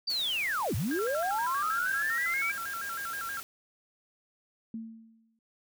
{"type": "linear two-way sweep", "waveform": "sine", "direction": "down then up", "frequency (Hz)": [4732, 81.1, 2339], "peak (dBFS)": -28, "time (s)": [0.07, 2.52], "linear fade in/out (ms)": 10, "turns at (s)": 0.75}
{"type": "noise", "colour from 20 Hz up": "white", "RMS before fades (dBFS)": -43, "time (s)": [0.1, 3.43], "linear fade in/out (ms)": 0}
{"type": "tone with vibrato", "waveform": "sine", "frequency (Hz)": 1480, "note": "F#6", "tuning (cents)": 0, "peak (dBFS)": -34, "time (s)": [0.91, 3.4], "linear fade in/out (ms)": 2, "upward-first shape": "square", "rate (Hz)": 6.3, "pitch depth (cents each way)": 150}
{"type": "tone with exponential decay", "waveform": "sine", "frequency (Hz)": 224.9, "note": "A3", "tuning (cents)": 38, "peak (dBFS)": -33, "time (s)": [4.74, 5.39], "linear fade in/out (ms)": 2, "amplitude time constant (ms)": 140}
{"effects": []}